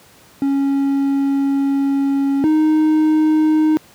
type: tone pair in turn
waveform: triangle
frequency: 276.5 / 310.4 Hz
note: C#4 / D#4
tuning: -4 / -4 cents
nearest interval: major second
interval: 200 cents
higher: second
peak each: -12 / -9 dBFS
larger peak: second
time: 0.42-2.44 / 2.44-3.77 s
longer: first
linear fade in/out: 0 ms
effects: pink hiss -47 dBFS RMS until 3.94 s + high-pass 100 Hz 12 dB/octave